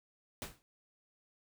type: noise with exponential decay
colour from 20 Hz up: pink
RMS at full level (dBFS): -38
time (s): 0.42-0.62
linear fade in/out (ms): 0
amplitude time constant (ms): 42
effects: none